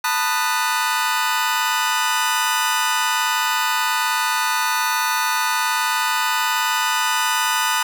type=chord; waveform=sawtooth; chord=B dominant seventh; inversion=third; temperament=just; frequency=889 / 987.8 / 1234.7 / 1481.6 Hz; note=A5 / B5 / D#6 / F#6; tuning=+18 / 0 / -14 / +2 cents; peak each=-20 dBFS; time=0.04-7.83 s; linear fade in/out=5 ms; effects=none